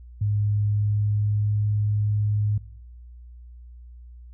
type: tone with pitch glide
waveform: sine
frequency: 103.83 to 104.67 Hz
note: G#2 to G#2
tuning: 0 to +14 cents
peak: -20 dBFS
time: 0.21-2.58 s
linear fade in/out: 5 ms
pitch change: +14 cents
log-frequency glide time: 0.5-1.57 s
effects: noise-tail reverb RT60 1.0 s tail -25 dB re dry + added 60 Hz sine -41 dBFS peak until 4.33 s